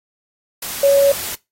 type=tone in noise; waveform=sine; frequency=559 Hz; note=C#5; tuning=14 cents sharp; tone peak=-9 dBFS; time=0.83-1.12 s; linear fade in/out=5 ms; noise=white; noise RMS=-26 dBFS; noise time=0.62-1.35 s; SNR=+14 dB; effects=noise-tail reverb RT60 0.2 s tail -20 dB re dry + AAC 48 kbps